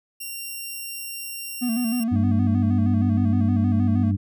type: tone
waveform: 5% pulse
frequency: 2764 Hz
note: F7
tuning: 19 cents flat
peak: -22 dBFS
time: 0.2-2.04 s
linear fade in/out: 10 ms
type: tone with vibrato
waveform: triangle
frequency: 235.8 Hz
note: A#3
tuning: 20 cents sharp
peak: -19 dBFS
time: 1.61-4.12 s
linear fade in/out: 20 ms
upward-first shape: square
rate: 6.4 Hz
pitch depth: 72 cents each way
type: harmonic tone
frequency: 98 Hz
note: G2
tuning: in tune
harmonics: 1 / 2 / 3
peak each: -20 / -26 / -30 dBFS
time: 2.11-4.17 s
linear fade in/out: 20 ms
effects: none